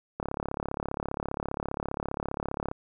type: click train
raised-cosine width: 1 ms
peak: -17 dBFS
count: 89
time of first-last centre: 0.2-2.714 s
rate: 35 Hz
effects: none